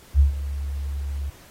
sine tone with ADSR envelope, 70.2 Hz, C#2, 22 cents sharp, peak -10 dBFS, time 0.14-1.3 s, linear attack 55 ms, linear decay 120 ms, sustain -15 dB, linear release 7 ms, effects pink hiss -50 dBFS RMS until 1.5 s + AAC 48 kbps

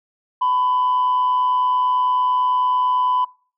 sine tone with amplitude modulation, 1002 Hz, B5, 25 cents sharp, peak -12 dBFS, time 0.41-3.25 s, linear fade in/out 10 ms, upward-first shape sine, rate 129 Hz, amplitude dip 45%, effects noise-tail reverb RT60 0.4 s tail -24 dB re dry + tanh soft clip ceiling -12 dBFS

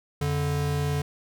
square tone pair together, 87.1 / 145.1 Hz, F2 / D3, -4 / -21 cents, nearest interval major sixth, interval 883 cents, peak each -31 / -26 dBFS, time 0.21-1.02 s, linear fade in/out 5 ms, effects none

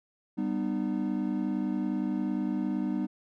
triangle chord, G augmented, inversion none, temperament equal with one note detuned, 196 / 246.9 / 304.4 Hz, G3 / B3 / D#4, 0 / 0 / -38 cents, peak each -30 dBFS, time 0.37-3.07 s, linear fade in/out 20 ms, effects none

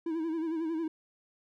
triangle tone with vibrato, 324.4 Hz, E4, 28 cents flat, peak -28 dBFS, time 0.06-0.88 s, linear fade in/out 5 ms, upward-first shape sine, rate 11 Hz, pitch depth 69 cents each way, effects none

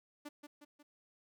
sawtooth tone with echo, 293.7 Hz, D4, in tune, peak -40 dBFS, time 0.25-0.29 s, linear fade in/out 10 ms, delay 180 ms, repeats 3, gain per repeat -5 dB, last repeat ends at 0.83 s, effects none

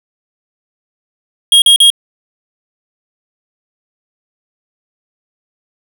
square tone bursts, 3262 Hz, G#7, 32 cents flat, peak -4 dBFS, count 3, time 1.52-1.902 s, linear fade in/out 2 ms, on 100 ms, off 41 ms, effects none

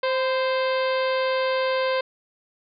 harmonic tone with a mistuned harmonic, 523.3 Hz, C5, in tune, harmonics 1 / 2 / 3 / 4 / 5 / 6 / 7 / 8 / 9, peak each -22 / -28 / -32 / -34 / -36 / -38 / -39 / -40 / -41 dBFS, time 0.03-2.01 s, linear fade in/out 5 ms, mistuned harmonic 2, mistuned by -36 cents, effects none

